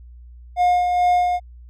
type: tone with tremolo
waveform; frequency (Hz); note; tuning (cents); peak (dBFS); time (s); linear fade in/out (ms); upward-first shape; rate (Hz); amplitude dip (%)
triangle; 715; F5; +41; -11; 0.56-1.4; 50; sine; 2.3; 40
effects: added 60 Hz sine -39 dBFS peak until 1.69 s